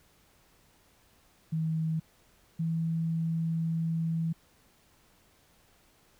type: tone pair in turn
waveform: sine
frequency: 160 / 163.74 Hz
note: D#3 / E3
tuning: +49 / -11 cents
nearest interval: unison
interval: 40 cents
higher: second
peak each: -27 dBFS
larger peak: neither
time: 1.52-2 / 2.59-4.33 s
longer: second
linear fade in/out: 10 ms
effects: pink hiss -64 dBFS RMS until 6.19 s